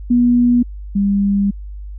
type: tone pair in turn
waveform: sine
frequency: 242.7 / 199.94 Hz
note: B3 / G3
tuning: -30 / +34 cents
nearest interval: minor third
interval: 336 cents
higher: first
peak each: -9 / -12 dBFS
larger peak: first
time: 0.1-0.63 / 0.95-1.51 s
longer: second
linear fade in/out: 10 ms
effects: added 50 Hz sine -27 dBFS peak until 1.98 s